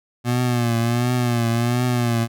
25% pulse tone with vibrato, 120 Hz, B2, 49 cents flat, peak -14 dBFS, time 0.24-2.28 s, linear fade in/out 50 ms, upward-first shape triangle, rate 1.4 Hz, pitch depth 77 cents each way, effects none

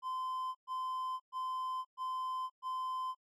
triangle tone bursts, 1030 Hz, C6, 28 cents flat, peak -34 dBFS, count 5, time 0.02-3.15 s, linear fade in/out 50 ms, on 530 ms, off 120 ms, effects noise-tail reverb RT60 0.1 s tail -26 dB re dry

